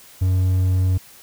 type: tone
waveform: triangle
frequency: 92.5 Hz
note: F#2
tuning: in tune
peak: -13 dBFS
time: 0.21-0.98 s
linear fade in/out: 10 ms
effects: white hiss -46 dBFS RMS until 1.22 s